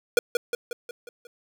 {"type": "tone with echo", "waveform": "square", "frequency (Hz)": 479.3, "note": "A#4", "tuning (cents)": 48, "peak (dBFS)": -15, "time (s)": [0.17, 0.19], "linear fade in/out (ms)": 2, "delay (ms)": 180, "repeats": 6, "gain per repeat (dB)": -5, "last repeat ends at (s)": 1.27, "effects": []}